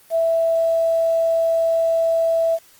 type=tone with quantisation; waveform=sine; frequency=659.3 Hz; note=E5; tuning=in tune; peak=-15 dBFS; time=0.1-2.59 s; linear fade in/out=50 ms; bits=7; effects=white hiss -51 dBFS RMS until 2.79 s + Opus 24 kbps